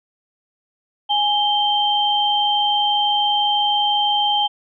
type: tone pair together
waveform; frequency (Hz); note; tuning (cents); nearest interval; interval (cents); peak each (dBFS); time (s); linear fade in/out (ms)
sine; 831 / 3137; G#5 / G7; +1 / +1; octave + major seventh; 2300; -18; 1.09-4.48; 20
effects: none